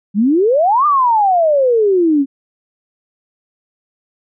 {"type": "exponential two-way sweep", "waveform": "sine", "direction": "up then down", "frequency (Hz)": [189.9, 1219, 266.4], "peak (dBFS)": -9, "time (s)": [0.14, 2.26], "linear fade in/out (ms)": 50, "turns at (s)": 0.86, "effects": []}